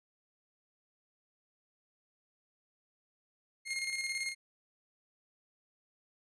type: tone with tremolo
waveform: sawtooth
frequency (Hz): 2138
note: C7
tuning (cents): +37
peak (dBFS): -29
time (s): 3.65-4.35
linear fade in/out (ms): 50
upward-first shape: square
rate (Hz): 18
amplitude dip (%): 45
effects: resampled to 24000 Hz